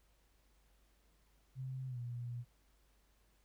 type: tone with pitch glide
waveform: sine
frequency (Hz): 130.81 to 120.65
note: C3 to B2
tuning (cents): 0 to -40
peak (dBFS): -40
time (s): 1.55-2.45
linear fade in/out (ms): 50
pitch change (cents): -140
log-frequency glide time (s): 1.87-1.99
effects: added 50 Hz sine -70 dBFS peak until 3.44 s + pink hiss -75 dBFS RMS until 3.44 s